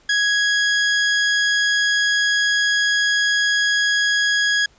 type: tone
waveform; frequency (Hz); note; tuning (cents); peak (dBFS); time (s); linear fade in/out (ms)
sawtooth; 1661.2; G#6; 0; -12; 0.09-4.66; 5
effects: pink hiss -55 dBFS RMS until 4.78 s + resampled to 16000 Hz